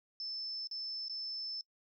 sine tone with dropouts, 5274 Hz, E8, in tune, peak -38 dBFS, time 0.2-1.61 s, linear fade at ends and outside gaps 1 ms, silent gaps 0.672-0.712 / 1.083-1.096 s, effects noise-tail reverb RT60 0.1 s tail -24 dB re dry

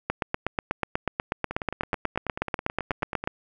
two click trains, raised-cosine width 0.5 ms, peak -9 / -16 dBFS, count 27 / 17, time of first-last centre 0.1-3.275 / 1.51-3.24 s, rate 8.19 / 9.25 Hz, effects none

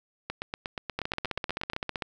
two click trains, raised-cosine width 0.3 ms, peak -16 / -14 dBFS, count 13 / 17, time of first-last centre 0.3-1.734 / 0.99-2.022 s, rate 8.37 / 15.5 Hz, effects none

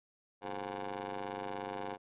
15% pulse ring-modulated tone, 96.9 Hz, G2, 20 cents flat, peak -29 dBFS, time 0.41-1.98 s, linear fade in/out 50 ms, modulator 618 Hz, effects resampled to 8000 Hz

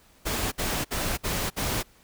pink noise bursts, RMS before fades -28 dBFS, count 5, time 0.25-1.832 s, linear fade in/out 20 ms, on 270 ms, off 58 ms, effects pink hiss -58 dBFS RMS until 2.03 s

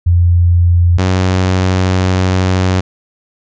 sine / sawtooth tone pair in turn, 86.9 / 92.87 Hz, F2 / F#2, -8 / +7 cents, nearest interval minor second, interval 115 cents, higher second, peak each -6 / -6 dBFS, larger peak neither, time 0.06-0.98 / 0.98-2.81 s, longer second, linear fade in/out 10 ms, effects resampled to 16000 Hz

